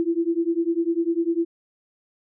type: beating tone pair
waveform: sine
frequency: 330.7 / 340.7 Hz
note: E4 / F4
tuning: +6 / -43 cents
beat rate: 10 Hz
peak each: -23 dBFS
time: 0-1.45 s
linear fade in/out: 0 ms
effects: none